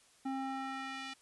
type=tone with band-pass filter sweep; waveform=square; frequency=267.2 Hz; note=C4; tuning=36 cents sharp; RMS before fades=-40 dBFS; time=0.25-1.14 s; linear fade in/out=10 ms; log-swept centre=530 to 3200 Hz; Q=1; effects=white hiss -65 dBFS RMS until 1.21 s + resampled to 24000 Hz